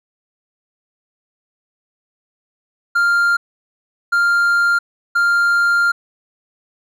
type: tone bursts at uneven times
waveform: triangle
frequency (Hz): 1397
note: F6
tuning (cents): 0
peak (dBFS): -10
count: 3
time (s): 2.95-3.37 / 4.12-4.79 / 5.15-5.92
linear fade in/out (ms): 10
effects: none